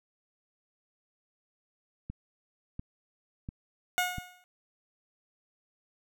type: click train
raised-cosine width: 5 ms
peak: -25 dBFS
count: 4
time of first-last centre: 2.1-4.183 s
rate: 1.44 Hz
type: tone with exponential decay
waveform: 15% pulse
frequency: 723 Hz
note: F#5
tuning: 40 cents flat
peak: -17 dBFS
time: 3.98-4.44 s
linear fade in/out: 0 ms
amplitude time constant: 100 ms
effects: none